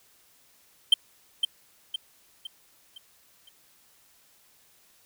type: tone with echo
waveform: triangle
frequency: 3124 Hz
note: G7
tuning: 7 cents flat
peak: -11 dBFS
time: 0.92-0.94 s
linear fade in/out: 5 ms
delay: 510 ms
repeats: 5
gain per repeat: -7 dB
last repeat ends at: 3.49 s
effects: white hiss -61 dBFS RMS until 5.05 s